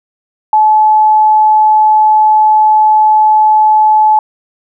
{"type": "tone", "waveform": "sine", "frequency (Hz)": 860, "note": "A5", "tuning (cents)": -40, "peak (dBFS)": -4, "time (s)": [0.53, 4.19], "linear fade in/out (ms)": 2, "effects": []}